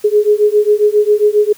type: beating tone pair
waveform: sine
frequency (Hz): 415.3 / 422.7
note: G#4 / G#4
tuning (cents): 0 / +31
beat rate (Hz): 7.4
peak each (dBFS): -11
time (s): 0.04-1.53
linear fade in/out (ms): 10
effects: white hiss -42 dBFS RMS until 1.57 s